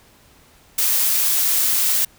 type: noise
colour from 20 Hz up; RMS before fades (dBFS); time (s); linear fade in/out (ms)
blue; -18; 0.78-2.05; 5
effects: pink hiss -52 dBFS RMS until 2.18 s